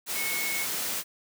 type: tone in noise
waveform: sine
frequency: 2194 Hz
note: C#7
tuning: 18 cents flat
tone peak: -31 dBFS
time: 0.14-0.67 s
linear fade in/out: 50 ms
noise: white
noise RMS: -31 dBFS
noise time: 0.06-1.04 s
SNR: -3 dB
effects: high-pass 150 Hz 12 dB/octave